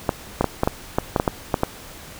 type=clicks; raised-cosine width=1 ms; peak=-3 dBFS; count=11; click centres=0.092 / 0.41 / 0.443 / 0.634 / 0.675 / 0.985 / 1.162 / 1.199 / 1.278 / 1.542 / 1.634 s; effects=pink hiss -40 dBFS RMS until 2.19 s